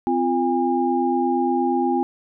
sine tone cluster, 257.9 / 346.4 / 812 Hz, C4 / F4 / G#5, -25 / -14 / -39 cents, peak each -22 dBFS, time 0.07-2.03 s, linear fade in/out 0 ms, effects none

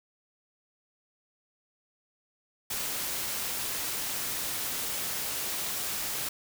white noise, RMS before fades -33 dBFS, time 2.7-6.29 s, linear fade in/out 5 ms, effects none

